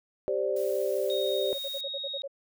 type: chord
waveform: sine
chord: G suspended fourth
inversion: none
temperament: just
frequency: 392 / 522.7 / 588 Hz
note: G4 / C5 / D5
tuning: 0 / -2 / +2 cents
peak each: -30 dBFS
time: 0.28-1.53 s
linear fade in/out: 0 ms
type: noise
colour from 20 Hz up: blue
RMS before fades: -46 dBFS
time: 0.56-1.81 s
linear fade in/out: 5 ms
type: tone with pitch glide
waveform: sine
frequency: 3729 to 3759 Hz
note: A#7 to A#7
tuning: 0 to +14 cents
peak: -33 dBFS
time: 1.1-2.22 s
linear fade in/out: 0 ms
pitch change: +14 cents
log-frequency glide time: 1.5-1.77 s
type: tone bursts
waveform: sine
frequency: 554.4 Hz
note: C#5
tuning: in tune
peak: -33 dBFS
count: 8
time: 1.54-2.278 s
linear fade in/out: 10 ms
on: 45 ms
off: 54 ms
effects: none